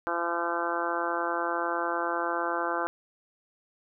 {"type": "harmonic tone", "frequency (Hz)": 170.7, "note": "F3", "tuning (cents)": -39, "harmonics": [2, 3, 4, 5, 6, 7, 8, 9], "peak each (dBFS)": [-35, -35, -35, -35, -35, -35, -35, -35], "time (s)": [0.07, 2.87], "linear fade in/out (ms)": 0, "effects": []}